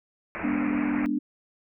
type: low-pass noise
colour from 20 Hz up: white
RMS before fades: -35 dBFS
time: 0.35-1.06 s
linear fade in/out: 0 ms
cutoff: 2500 Hz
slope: 96 dB/octave
type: chord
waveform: sine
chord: G# diminished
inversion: none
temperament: equal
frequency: 207.7 / 246.9 / 293.7 Hz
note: G#3 / B3 / D4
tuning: 0 / 0 / 0 cents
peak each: -32 / -28 / -26 dBFS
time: 0.43-1.19 s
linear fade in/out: 10 ms
effects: none